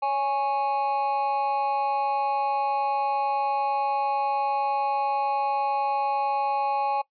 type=tone with amplitude modulation; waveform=triangle; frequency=830.6 Hz; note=G#5; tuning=in tune; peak=-17 dBFS; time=0.02-7.02 s; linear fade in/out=10 ms; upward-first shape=sine; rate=271 Hz; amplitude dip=80%; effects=noise-tail reverb RT60 0.1 s tail -20 dB re dry + resampled to 11025 Hz